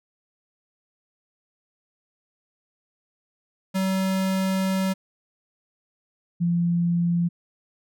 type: tone pair in turn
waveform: square / sine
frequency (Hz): 190.2 / 171.98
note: F#3 / F3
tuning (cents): +48 / -26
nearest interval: major second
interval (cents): 174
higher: first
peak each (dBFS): -22 / -19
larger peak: second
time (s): 3.74-4.94 / 6.4-7.29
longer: first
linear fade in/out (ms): 20
effects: none